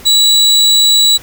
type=tone; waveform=35% pulse; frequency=3919 Hz; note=B7; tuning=14 cents flat; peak=-4 dBFS; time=0.05-1.18 s; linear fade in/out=20 ms; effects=pink hiss -35 dBFS RMS until 1.22 s